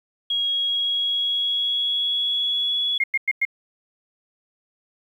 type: tone with pitch glide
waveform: sine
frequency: 3299 to 3382 Hz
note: G#7 to G#7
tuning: -12 to +31 cents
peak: -20 dBFS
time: 0.3-2.98 s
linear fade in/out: 5 ms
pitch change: +43 cents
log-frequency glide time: 0.57-2.79 s
type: tone bursts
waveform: sine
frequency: 2136 Hz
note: C7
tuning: 35 cents sharp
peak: -17 dBFS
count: 4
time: 3-3.452 s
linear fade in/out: 5 ms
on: 38 ms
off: 100 ms
effects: 9-bit